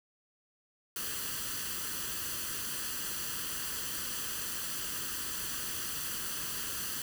white noise with comb filter, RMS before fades -37 dBFS, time 0.96-7.02 s, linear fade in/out 2 ms, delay 0.66 ms, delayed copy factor +0.65, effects none

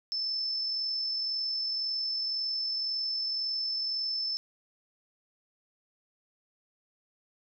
sine tone with amplitude modulation, 5274 Hz, E8, in tune, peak -28 dBFS, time 0.12-4.37 s, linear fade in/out 0 ms, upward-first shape sine, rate 41.9 Hz, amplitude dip 25%, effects none

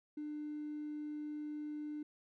triangle tone with hard clipping, 299.4 Hz, D4, 33 cents sharp, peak -40 dBFS, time 0.17-2.03 s, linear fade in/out 5 ms, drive 3 dB, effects none

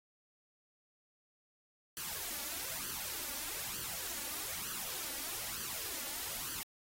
white noise with flanger, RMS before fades -41 dBFS, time 1.97-6.63 s, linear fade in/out 0 ms, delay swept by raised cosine 0.65 to 3.55 ms, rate 1.1 Hz, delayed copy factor +0.7, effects AAC 48 kbps

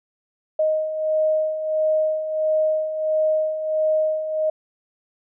sine beating tone pair, 622.3 / 623.8 Hz, D#5 / D#5, 0 / +4 cents, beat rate 1.5 Hz, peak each -26 / -19 dBFS, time 0.59-4.5 s, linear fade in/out 5 ms, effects none

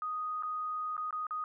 sine tone with dropouts, 1244.5 Hz, D#6, in tune, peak -33 dBFS, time 0.02-1.44 s, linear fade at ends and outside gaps 1 ms, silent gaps 0.425-0.433 / 0.967-0.978 / 1.108-1.127 / 1.268-1.308 s, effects none

